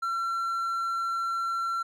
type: tone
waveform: triangle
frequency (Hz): 1357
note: E6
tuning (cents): +50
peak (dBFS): -25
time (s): 0.02-1.83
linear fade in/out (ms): 10
effects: none